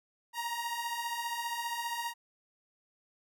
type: beating tone pair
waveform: sawtooth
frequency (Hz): 930 / 945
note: A#5 / A#5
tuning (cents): -4 / +23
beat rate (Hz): 15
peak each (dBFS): -35 / -32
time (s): 0.33-2.14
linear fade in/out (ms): 50
effects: none